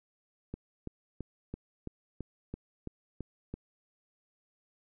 click train, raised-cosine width 3 ms, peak -25 dBFS, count 10, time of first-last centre 0.54-3.54 s, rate 3 Hz, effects none

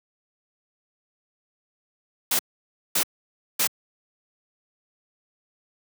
white noise bursts, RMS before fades -22 dBFS, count 3, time 2.31-3.673 s, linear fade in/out 5 ms, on 81 ms, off 560 ms, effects high-pass 150 Hz 12 dB/octave

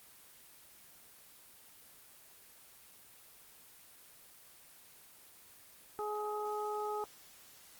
harmonic tone, 420.5 Hz, G#4, 22 cents sharp, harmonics 1 / 2 / 3, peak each -38 / -39 / -42 dBFS, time 5.99-7.04 s, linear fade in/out 0 ms, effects white hiss -58 dBFS RMS until 7.79 s + Opus 24 kbps

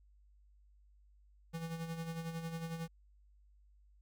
square tone with tremolo, 164.81 Hz, E3, in tune, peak -38 dBFS, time 1.53-2.88 s, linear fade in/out 20 ms, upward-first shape sine, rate 11 Hz, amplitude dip 55%, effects added 50 Hz sine -62 dBFS peak until 4.01 s

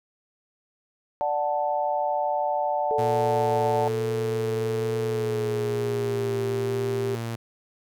sine chord, D major, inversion none, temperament equal, 587.3 / 740 / 880 Hz, D5 / F#5 / A5, 0 / 0 / 0 cents, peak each -27 dBFS, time 1.21-3.88 s, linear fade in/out 0 ms
sine tone with pitch glide, 440 to 394.3 Hz, A4 to G4, 0 to +10 cents, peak -25 dBFS, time 2.91-7.15 s, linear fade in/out 0 ms, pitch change -190 cents, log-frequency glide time 5-6.42 s
sawtooth tone with vibrato, 116.54 Hz, A#2, in tune, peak -25 dBFS, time 2.98-7.36 s, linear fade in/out 10 ms, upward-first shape sine, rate 1.1 Hz, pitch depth 14 cents each way
effects none

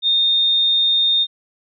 sine tone, 3660 Hz, A#7, 32 cents flat, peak -13 dBFS, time 0.02-1.27 s, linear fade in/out 50 ms, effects none

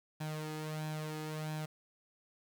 sawtooth tone with flanger, 154.6 Hz, D#3, 11 cents flat, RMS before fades -40 dBFS, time 0.2-1.66 s, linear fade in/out 10 ms, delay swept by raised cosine 1.2 to 2.4 ms, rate 1.5 Hz, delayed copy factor +0.6, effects 10-bit

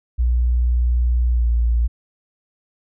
sine tone with pitch glide, 60.4 to 58.28 Hz, B1 to A#1, -38 to 0 cents, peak -14 dBFS, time 0.18-1.88 s, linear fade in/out 20 ms, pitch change -62 cents, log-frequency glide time 1.32-1.46 s, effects none

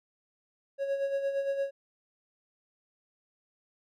triangle tone with tremolo, 552 Hz, C#5, 7 cents flat, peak -24 dBFS, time 0.78-1.71 s, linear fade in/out 50 ms, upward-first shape sine, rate 8.7 Hz, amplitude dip 55%, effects none

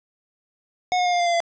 square tone with pitch steps, 728 / 720.1 / 712.2 / 704.4 / 696.7 / 689.1 / 681.6 Hz, F#5 / F#5 / F5 / F5 / F5 / F5 / F5, -28 / -47 / +34 / +15 / -4 / -23 / -42 cents, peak -19 dBFS, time 0.92-1.403 s, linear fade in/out 0 ms, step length 69 ms, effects resampled to 16000 Hz + 10-bit

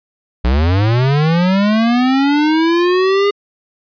square linear sweep, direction up, 57 to 409.5 Hz, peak -11 dBFS, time 0.44-3.31 s, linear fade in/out 10 ms, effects resampled to 11025 Hz

